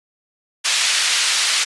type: band-pass noise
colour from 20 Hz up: pink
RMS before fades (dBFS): -18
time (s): 0.64-1.65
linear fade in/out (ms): 20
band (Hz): 2300 to 7500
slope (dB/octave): 12
effects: resampled to 24000 Hz